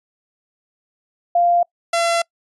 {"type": "tone pair in turn", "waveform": ["sine", "sawtooth"], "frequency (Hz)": [696, 678.5], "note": ["F5", "E5"], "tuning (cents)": [-6, 50], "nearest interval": "unison", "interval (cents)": 44, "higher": "first", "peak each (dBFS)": [-12, -12], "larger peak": "neither", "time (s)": [[1.35, 1.63], [1.93, 2.22]], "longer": "second", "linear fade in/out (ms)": 5, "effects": ["noise-tail reverb RT60 0.1 s tail -26 dB re dry", "resampled to 24000 Hz"]}